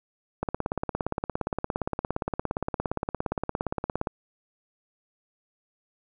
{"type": "click train", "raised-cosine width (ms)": 1, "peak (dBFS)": -13, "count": 64, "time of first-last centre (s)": [0.43, 4.072], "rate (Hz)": 17.3, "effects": []}